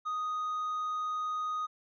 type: tone with hard clipping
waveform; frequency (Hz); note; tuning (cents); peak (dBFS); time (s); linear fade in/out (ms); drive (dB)
sine; 1244.5; D#6; 0; -32; 0.05-1.67; 20; 2
effects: resampled to 22050 Hz